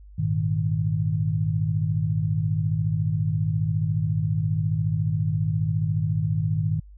sine chord, Ab suspended second, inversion none, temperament equal with one note detuned, 102.04 / 116.54 / 155.56 Hz, Ab2 / Bb2 / Eb3, -30 / 0 / 0 cents, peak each -25 / -28 / -24 dBFS, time 0.18-6.8 s, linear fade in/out 10 ms, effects added 50 Hz sine -43 dBFS peak until 6.97 s

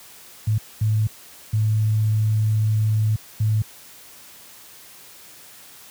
sine tone bursts at uneven times, 108.2 Hz, A2, 29 cents flat, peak -16 dBFS, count 4, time 0.47-0.58 / 0.81-1.07 / 1.53-3.16 / 3.4-3.62 s, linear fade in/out 5 ms, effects white hiss -45 dBFS RMS until 5.9 s + high-pass 60 Hz 12 dB/octave

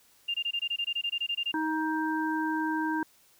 sine tone bursts, 2800 Hz, F7, 4 cents sharp, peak -27 dBFS, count 15, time 0.28-1.519 s, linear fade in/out 10 ms, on 63 ms, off 21 ms
harmonic tone, 314.4 Hz, D#4, 18 cents sharp, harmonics 1 / 3 / 5, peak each -29 / -32 / -34 dBFS, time 1.54-3.03 s, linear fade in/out 2 ms
effects white hiss -62 dBFS RMS until 3.39 s

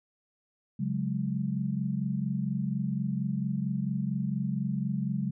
sine chord, C# suspended fourth, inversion none, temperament equal with one note detuned, 138.59 / 183.4 / 207.7 Hz, C#3 / F#3 / G#3, 0 / -15 / 0 cents, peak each -32 dBFS, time 0.79-5.31 s, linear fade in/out 10 ms, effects none

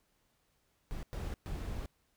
brown noise bursts at uneven times, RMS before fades -39 dBFS, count 3, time 0.91-1.03 / 1.13-1.34 / 1.46-1.86 s, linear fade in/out 0 ms, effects pink hiss -75 dBFS RMS until 2.16 s

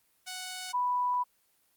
5% pulse / sine tone pair in turn, 740 / 987.8 Hz, F#5 / B5, 0 / 0 cents, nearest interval perfect fourth, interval 500 cents, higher second, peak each -26 dBFS, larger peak neither, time 0.26-0.73 / 0.73-1.24 s, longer second, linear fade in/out 20 ms, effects white hiss -70 dBFS RMS until 1.76 s + Opus 24 kbps

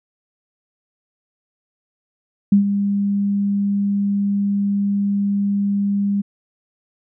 sine tone with ADSR envelope, 200.9 Hz, G3, 43 cents sharp, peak -7 dBFS, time 2.52-6.22 s, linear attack 5 ms, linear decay 110 ms, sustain -9 dB, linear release 15 ms, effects none

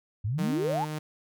sine exponential sweep, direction up, 94.2 to 941 Hz, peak -26 dBFS, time 0.24-0.85 s, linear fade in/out 10 ms
sawtooth tone with tremolo, 153.4 Hz, D#3, 24 cents flat, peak -26 dBFS, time 0.38-0.99 s, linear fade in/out 10 ms, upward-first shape triangle, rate 3.5 Hz, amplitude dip 30%
effects none

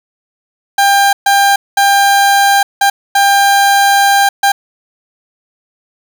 30% pulse tone bursts at uneven times, 797 Hz, G5, 28 cents sharp, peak -4 dBFS, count 6, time 0.78-1.13 / 1.26-1.56 / 1.77-2.63 / 2.81-2.9 / 3.15-4.29 / 4.43-4.52 s, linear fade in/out 5 ms, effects none

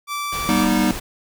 sawtooth tone, 1164 Hz, D6, 16 cents flat, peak -20 dBFS, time 0.07-0.68 s, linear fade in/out 50 ms
pink noise, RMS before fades -30 dBFS, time 0.32-1 s, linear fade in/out 10 ms
square chord, G augmented, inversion none, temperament equal with one note detuned, 196 / 241.6 / 311.1 Hz, G3 / B3 / D#4, 0 / -38 / 0 cents, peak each -21 dBFS, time 0.49-0.91 s, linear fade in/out 0 ms
effects none

